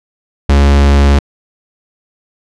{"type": "tone", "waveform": "45% pulse", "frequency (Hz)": 70.5, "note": "C#2", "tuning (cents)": 30, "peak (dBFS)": -5, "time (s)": [0.49, 1.19], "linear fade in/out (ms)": 5, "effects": ["low-pass 6000 Hz 12 dB/octave"]}